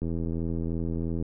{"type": "click train", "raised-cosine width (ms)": 3, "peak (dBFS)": -19, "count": 101, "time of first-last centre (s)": [0.02, 1.225], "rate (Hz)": 83, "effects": []}